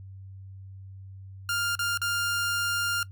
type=tone with dropouts; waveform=sawtooth; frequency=1402 Hz; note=F6; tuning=6 cents sharp; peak=-22 dBFS; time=1.49-3.03 s; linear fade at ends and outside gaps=2 ms; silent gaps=1.753-1.791 / 1.975-2.016 s; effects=noise-tail reverb RT60 0.1 s tail -20 dB re dry + added 96 Hz sine -41 dBFS peak until 3.11 s